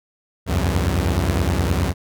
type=tone cluster; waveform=sawtooth; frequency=67.4 / 84.1 / 93.7 Hz; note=C#2 / E2 / F#2; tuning=-48 / +35 / +22 cents; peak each=-18 dBFS; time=0.46-1.94 s; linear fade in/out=50 ms; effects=none